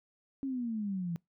sine exponential sweep, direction down, 277.2 to 164.81 Hz, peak -32 dBFS, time 0.43-1.16 s, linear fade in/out 0 ms, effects noise-tail reverb RT60 0.2 s tail -26 dB re dry

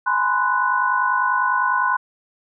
sine tone cluster, 837 / 988 / 1038 / 1481 Hz, G#5 / B5 / C6 / F#6, +13 / 0 / -14 / +1 cents, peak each -28 / -23 / -20 / -21 dBFS, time 0.06-1.97 s, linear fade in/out 10 ms, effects none

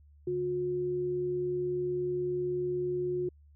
sine tone pair together, 143.6 / 360 Hz, D3 / F#4, -39 / -47 cents, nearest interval octave + major third, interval 1592 cents, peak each -40 / -29 dBFS, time 0.27-3.29 s, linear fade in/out 5 ms, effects added 73 Hz sine -55 dBFS peak until 3.55 s

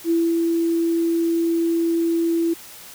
sine tone with ADSR envelope, 334 Hz, E4, 23 cents sharp, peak -15 dBFS, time 0.04-2.54 s, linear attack 64 ms, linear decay 230 ms, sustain -2 dB, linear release 10 ms, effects white hiss -41 dBFS RMS until 2.94 s

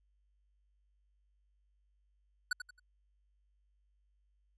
square tone with echo, 1480 Hz, F#6, in tune, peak -30 dBFS, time 2.51-2.53 s, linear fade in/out 5 ms, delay 89 ms, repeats 3, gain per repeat -10 dB, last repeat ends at 2.797 s, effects added 50 Hz sine -70 dBFS peak until 4.57 s + resampled to 22050 Hz

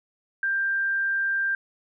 sine tone, 1585 Hz, G6, 19 cents sharp, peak -22 dBFS, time 0.43-1.55 s, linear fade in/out 2 ms, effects none

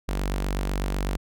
sawtooth tone with notch filter, 48 Hz, G1, 36 cents flat, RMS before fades -27 dBFS, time 0.08-1.17 s, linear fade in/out 10 ms, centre 100 Hz, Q 2, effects none

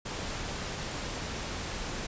pink noise, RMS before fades -36 dBFS, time 0.05-2.07 s, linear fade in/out 10 ms, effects resampled to 16000 Hz

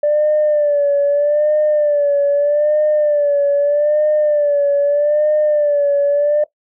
sine tone with vibrato, 587.3 Hz, D5, in tune, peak -10 dBFS, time 0.03-6.44 s, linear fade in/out 5 ms, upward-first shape sine, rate 0.8 Hz, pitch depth 57 cents each way, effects noise-tail reverb RT60 0.1 s tail -18 dB re dry + tanh soft clip ceiling -7 dBFS

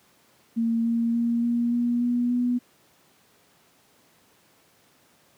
sine tone with pitch steps, 229.4 / 231.9 / 234.5 / 237.1 / 239.7 / 242.3 / 245 Hz, A#3 / A#3 / A#3 / A#3 / A#3 / B3 / B3, -28 / -9 / +11 / +30 / +48 / -33 / -14 cents, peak -20 dBFS, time 0.56-2.59 s, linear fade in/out 20 ms, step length 290 ms, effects pink hiss -60 dBFS RMS until 5.37 s + high-pass 150 Hz 12 dB/octave

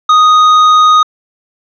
triangle tone with hard clipping, 1244.5 Hz, D#6, in tune, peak -5 dBFS, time 0.09-1.03 s, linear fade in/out 5 ms, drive 11 dB, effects low-pass 6000 Hz 12 dB/octave

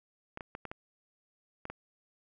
clicks, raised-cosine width 0.5 ms, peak -25 dBFS, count 7, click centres 0.374 / 0.408 / 0.551 / 0.653 / 0.715 / 1.654 / 1.7 s, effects none

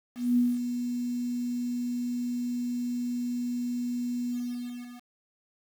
sine tone with ADSR envelope, 243.7 Hz, B3, 23 cents flat, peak -19 dBFS, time 0.15-5.07 s, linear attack 220 ms, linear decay 210 ms, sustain -9 dB, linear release 760 ms, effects 8-bit

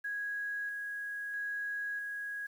sine tone with tremolo, 1656 Hz, G#6, 5 cents flat, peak -34 dBFS, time 0.04-2.47 s, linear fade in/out 10 ms, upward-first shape square, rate 0.77 Hz, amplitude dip 25%, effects 10-bit

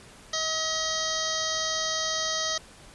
harmonic tone with a mistuned harmonic, 637 Hz, D#5, 41 cents sharp, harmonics 1 / 2 / 3 / 5 / 6 / 7 / 8 / 9 / 10, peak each -35 / -35 / -35 / -35 / -35 / -35 / -35 / -35 / -35 dBFS, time 0.33-2.58 s, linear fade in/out 5 ms, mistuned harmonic 8, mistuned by -28 cents, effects pink hiss -50 dBFS RMS until 2.94 s + resampled to 24000 Hz

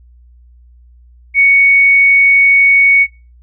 sine tone, 2227 Hz, C#7, 7 cents sharp, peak -5 dBFS, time 1.34-3.07 s, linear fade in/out 50 ms, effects noise-tail reverb RT60 0.3 s tail -24 dB re dry + added 60 Hz sine -40 dBFS peak until 3.42 s

